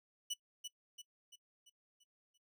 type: tone with echo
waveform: 25% pulse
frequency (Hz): 2960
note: F#7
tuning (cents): 0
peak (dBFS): -33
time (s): 0.3-0.34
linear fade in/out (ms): 10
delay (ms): 340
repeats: 6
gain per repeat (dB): -6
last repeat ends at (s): 2.38
effects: noise-tail reverb RT60 0.1 s tail -21 dB re dry